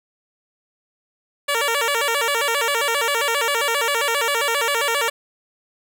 10% pulse tone with vibrato, 513 Hz, C5, 34 cents flat, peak -10 dBFS, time 1.48-5.1 s, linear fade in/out 10 ms, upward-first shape square, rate 7.5 Hz, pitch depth 190 cents each way, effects none

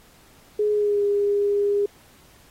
sine tone with pitch glide, 419.8 to 406.7 Hz, G#4 to G#4, +19 to -36 cents, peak -18 dBFS, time 0.59-1.86 s, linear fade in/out 5 ms, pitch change -55 cents, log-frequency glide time 0.72-1.02 s, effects pink hiss -54 dBFS RMS until 2.5 s + AAC 48 kbps

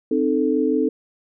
sine chord, A diminished, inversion first, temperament equal with one note detuned, 261.6 / 307.4 / 440 Hz, C4 / Eb4 / A4, 0 / -21 / 0 cents, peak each -21 dBFS, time 0.11-0.89 s, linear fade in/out 5 ms, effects none

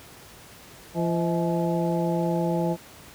harmonic tone with a mistuned harmonic, 170.4 Hz, F3, 42 cents flat, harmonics 1 / 2 / 3 / 4 / 5, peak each -25 / -28 / -30 / -31 / -32 dBFS, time 0.94-2.77 s, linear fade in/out 50 ms, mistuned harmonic 4, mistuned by -110 cents, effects pink hiss -47 dBFS RMS until 3.14 s + high-pass 60 Hz 12 dB/octave

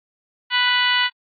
harmonic tone, 493.9 Hz, B4, in tune, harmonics 2 / 3 / 4 / 5 / 6 / 7 / 8 / 9, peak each -24 / -23 / -21 / -29 / -20 / -29 / -30 / -31 dBFS, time 0.5-1.1 s, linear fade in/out 50 ms, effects AAC 32 kbps

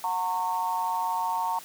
sine tone with amplitude modulation, 913 Hz, A#5, 36 cents flat, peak -21 dBFS, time 0.04-1.59 s, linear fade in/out 2 ms, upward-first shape sine, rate 184 Hz, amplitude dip 90%, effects white hiss -46 dBFS RMS until 1.64 s + high-pass 100 Hz 12 dB/octave

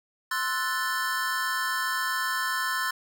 square chord, F# half-diminished seventh, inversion second, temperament equal, 1046.5 / 1318.5 / 1480 / 1760 Hz, C6 / E6 / F#6 / A6, 0 / 0 / 0 / 0 cents, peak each -32 / -35 / -33 / -31 dBFS, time 0.31-2.91 s, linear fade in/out 5 ms, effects none

